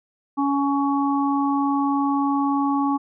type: harmonic tone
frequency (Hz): 279.8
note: C#4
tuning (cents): +16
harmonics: 1 / 3 / 4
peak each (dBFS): -20 / -25 / -26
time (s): 0.37-2.98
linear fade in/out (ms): 20
effects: none